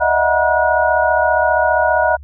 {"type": "tone cluster", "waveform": "sine", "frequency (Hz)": [610, 645, 731, 958, 1456], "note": ["D#5", "E5", "F#5", "A#5", "F#6"], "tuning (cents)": [-34, -38, -21, 47, -28], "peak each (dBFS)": -18, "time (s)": [0, 2.17], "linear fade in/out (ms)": 20, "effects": ["added 71 Hz sine -33 dBFS peak until 2.23 s"]}